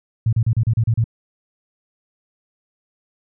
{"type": "tone bursts", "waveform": "sine", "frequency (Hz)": 113.2, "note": "A2", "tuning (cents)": 50, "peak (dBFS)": -13, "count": 8, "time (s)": [0.26, 1.042], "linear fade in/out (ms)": 5, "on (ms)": 68, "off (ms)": 34, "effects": []}